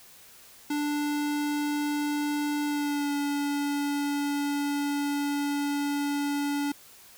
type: tone with pitch glide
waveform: square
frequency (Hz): 293.7 to 286.8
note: D4 to D4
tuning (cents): 0 to -41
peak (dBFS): -27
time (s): 0.7-6.72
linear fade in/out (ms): 5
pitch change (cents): -41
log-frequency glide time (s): 2.65-3.13
effects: white hiss -52 dBFS RMS until 7.17 s